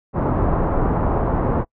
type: low-pass noise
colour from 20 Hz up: pink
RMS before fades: -19 dBFS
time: 0.13-1.65 s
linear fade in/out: 50 ms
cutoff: 1100 Hz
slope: 24 dB/octave
effects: noise-tail reverb RT60 0.1 s tail -25 dB re dry